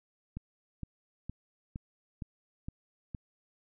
click train, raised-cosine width 5 ms, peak -26 dBFS, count 7, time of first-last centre 0.37-3.148 s, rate 2.16 Hz, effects none

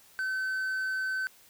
triangle tone, 1529 Hz, G6, 44 cents flat, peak -27 dBFS, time 0.19-1.27 s, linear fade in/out 0 ms, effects white hiss -58 dBFS RMS until 1.49 s

